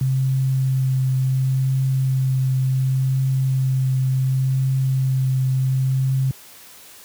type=tone with vibrato; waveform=sine; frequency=131.8 Hz; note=C3; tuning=13 cents sharp; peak=-16 dBFS; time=0.01-6.31 s; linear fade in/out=2 ms; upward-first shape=triangle; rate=0.69 Hz; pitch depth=14 cents each way; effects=white hiss -44 dBFS RMS until 7.04 s + high-pass 60 Hz 12 dB/octave